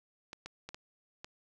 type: clicks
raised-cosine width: 0.2 ms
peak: -26 dBFS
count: 5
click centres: 0.331 / 0.46 / 0.69 / 0.745 / 1.245 s
effects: none